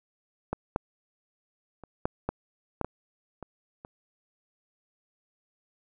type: clicks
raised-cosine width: 1 ms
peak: -15 / -12 / -30 / -12 / -14 / -13 / -17 / -25 / -28 dBFS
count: 9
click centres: 0.53 / 0.761 / 1.837 / 2.055 / 2.29 / 2.813 / 2.846 / 3.427 / 3.849 s
effects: none